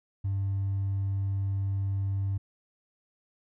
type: tone with hard clipping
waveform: triangle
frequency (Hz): 98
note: G2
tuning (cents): 0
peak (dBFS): -26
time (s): 0.24-2.38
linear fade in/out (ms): 10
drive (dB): 2
effects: none